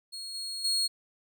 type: tone with level steps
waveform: 35% pulse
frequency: 4300 Hz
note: C8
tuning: 47 cents sharp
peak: -36 / -33 / -24 dBFS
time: 0.12-0.88 s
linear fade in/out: 20 ms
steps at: 0.34 / 0.64 s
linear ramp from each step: 10 ms
effects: none